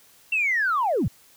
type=linear sweep; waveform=sine; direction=down; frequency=2734 to 69.3 Hz; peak=-19 dBFS; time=0.32-1.08 s; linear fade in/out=5 ms; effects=tanh soft clip ceiling -15 dBFS + white hiss -55 dBFS RMS until 1.36 s